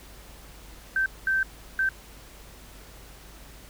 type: tone bursts at uneven times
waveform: sine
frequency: 1555 Hz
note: G6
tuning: 14 cents flat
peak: -21 dBFS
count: 3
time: 0.96-1.06 / 1.27-1.43 / 1.79-1.89 s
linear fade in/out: 2 ms
effects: added 50 Hz sine -48 dBFS peak until 3.69 s + pink hiss -49 dBFS RMS until 3.69 s